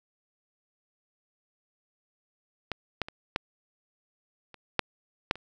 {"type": "clicks", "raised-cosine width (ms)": 0.3, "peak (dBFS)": [-15, -12, -23, -10, -30, -6, -7, -27], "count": 8, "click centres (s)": [2.717, 3.017, 3.085, 3.361, 4.543, 4.793, 5.311, 5.356], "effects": []}